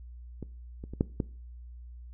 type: clicks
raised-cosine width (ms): 3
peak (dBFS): -24 / -28 / -27 / -11 / -15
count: 5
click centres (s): 0.427 / 0.839 / 0.936 / 1.009 / 1.202
effects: noise-tail reverb RT60 0.4 s tail -21 dB re dry + added 60 Hz sine -43 dBFS peak until 2.13 s